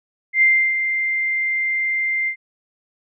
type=tone with ADSR envelope; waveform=sine; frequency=2093 Hz; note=C7; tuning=in tune; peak=-10 dBFS; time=0.33-2.36 s; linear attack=87 ms; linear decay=320 ms; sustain=-8 dB; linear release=84 ms; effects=none